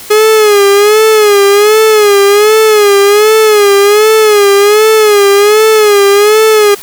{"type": "tone with vibrato", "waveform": "45% pulse", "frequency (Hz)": 418.2, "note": "G#4", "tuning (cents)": 12, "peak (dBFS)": -3, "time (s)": [0.1, 6.75], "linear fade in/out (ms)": 10, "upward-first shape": "sine", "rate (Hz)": 1.3, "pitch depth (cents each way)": 84, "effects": ["white hiss -28 dBFS RMS until 6.82 s"]}